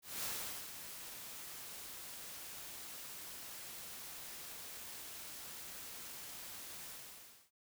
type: noise with ADSR envelope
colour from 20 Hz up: white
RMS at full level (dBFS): -40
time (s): 0.02-7.51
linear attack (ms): 210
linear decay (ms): 440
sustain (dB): -9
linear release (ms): 640
effects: none